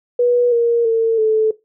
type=tone with pitch steps; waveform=sine; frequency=486.3 / 469.2 / 452.7 / 436.8 Hz; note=B4 / A#4 / A4 / A4; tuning=-27 / +11 / +49 / -13 cents; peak=-11 dBFS; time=0.19-1.51 s; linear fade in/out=5 ms; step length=330 ms; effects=noise-tail reverb RT60 0.2 s tail -18 dB re dry